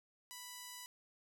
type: tone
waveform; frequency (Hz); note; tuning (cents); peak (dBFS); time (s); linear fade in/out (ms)
5% pulse; 987.8; B5; 0; -36; 0.31-0.86; 0
effects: none